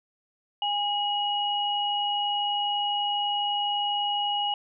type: tone pair together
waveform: sine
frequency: 818.8 / 2902 Hz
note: G#5 / F#7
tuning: -25 / -34 cents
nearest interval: octave + minor seventh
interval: 2191 cents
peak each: -27 dBFS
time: 0.62-4.54 s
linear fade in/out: 2 ms
effects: none